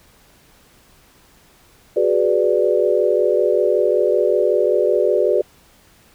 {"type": "chord", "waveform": "sine", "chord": "G# half-diminished seventh", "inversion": "third", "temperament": "equal", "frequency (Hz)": [370, 415.3, 493.9, 587.3], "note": ["F#4", "G#4", "B4", "D5"], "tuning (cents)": [0, 0, 0, 0], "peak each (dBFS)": -19, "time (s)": [1.96, 5.42], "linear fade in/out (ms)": 10, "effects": ["pink hiss -52 dBFS RMS until 6.14 s"]}